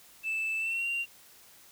sine tone with pitch glide, 2637 to 2767 Hz, E7 to F7, 0 to -17 cents, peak -27 dBFS, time 0.23-1.06 s, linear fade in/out 50 ms, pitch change +83 cents, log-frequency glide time 0.58-0.87 s, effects tanh soft clip ceiling -27 dBFS + white hiss -56 dBFS RMS until 1.71 s

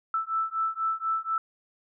sine beating tone pair, 1318.5 / 1322.6 Hz, E6 / E6, 0 / +5 cents, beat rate 4.1 Hz, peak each -29 dBFS, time 0.14-1.38 s, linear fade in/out 2 ms, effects none

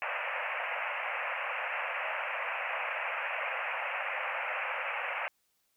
white band-pass noise, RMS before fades -35 dBFS, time 0.02-5.28 s, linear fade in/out 0 ms, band 510 to 2700 Hz, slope 96 dB/octave, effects white hiss -75 dBFS RMS until 5.76 s

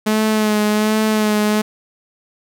sawtooth tone with vibrato, 213.9 Hz, A3, 49 cents flat, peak -10 dBFS, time 0.06-1.62 s, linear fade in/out 10 ms, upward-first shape sine, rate 1.3 Hz, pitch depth 28 cents each way, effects none

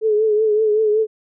sine tone with vibrato, 429.9 Hz, A4, 40 cents flat, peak -13 dBFS, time 0.01-1.07 s, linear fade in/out 50 ms, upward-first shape triangle, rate 5.3 Hz, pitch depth 61 cents each way, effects none

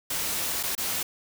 white noise with dropouts, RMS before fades -29 dBFS, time 0.1-1.03 s, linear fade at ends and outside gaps 5 ms, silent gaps 0.63-0.634 / 0.752-0.778 s, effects none

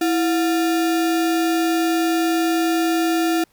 sine tone with sample-and-hold, 329.6 Hz, E4, in tune, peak -16 dBFS, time 0.01-3.44 s, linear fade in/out 5 ms, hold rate 1050 Hz, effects pink hiss -60 dBFS RMS until 3.52 s

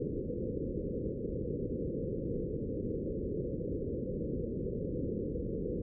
white low-pass noise, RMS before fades -36 dBFS, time 0-5.82 s, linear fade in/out 5 ms, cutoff 520 Hz, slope 96 dB/octave, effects none

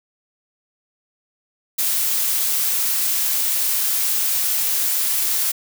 blue noise, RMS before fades -20 dBFS, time 1.78-5.52 s, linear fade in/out 10 ms, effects none

